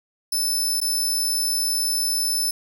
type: tone with dropouts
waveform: 20% pulse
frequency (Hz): 5274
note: E8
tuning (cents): 0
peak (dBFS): -15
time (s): 0.32-2.51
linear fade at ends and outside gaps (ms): 5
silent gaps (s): 0.803-0.814
effects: none